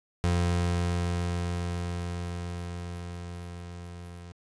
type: tone with level ramp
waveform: 30% pulse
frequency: 87.2 Hz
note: F2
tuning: 2 cents flat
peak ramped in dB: -20 to -39 dBFS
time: 0.24-4.32 s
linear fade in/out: 0 ms
effects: resampled to 22050 Hz + 10-bit